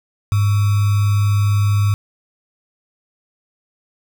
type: tone with sample-and-hold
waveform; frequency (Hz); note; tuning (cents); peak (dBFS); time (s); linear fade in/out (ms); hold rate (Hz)
sine; 102.2; G#2; -27; -12; 0.32-1.94; 0; 1225
effects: none